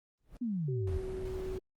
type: noise with exponential growth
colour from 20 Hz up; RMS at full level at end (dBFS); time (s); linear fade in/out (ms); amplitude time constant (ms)
brown; -43; 0.19-0.37; 2; 38
type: exponential sweep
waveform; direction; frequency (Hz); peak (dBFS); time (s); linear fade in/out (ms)
sine; down; 255.8 to 75.2; -31; 0.41-0.98; 10
type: tone with pitch glide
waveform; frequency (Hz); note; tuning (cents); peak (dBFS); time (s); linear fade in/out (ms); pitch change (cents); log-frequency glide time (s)
sine; 380 to 375.6; F#4 to F#4; +46 to +26; -37; 0.68-1.59; 5; -20; 0.85-1.16
type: noise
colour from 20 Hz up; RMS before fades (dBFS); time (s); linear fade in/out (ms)
brown; -41; 0.87-1.58; 2
effects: Opus 32 kbps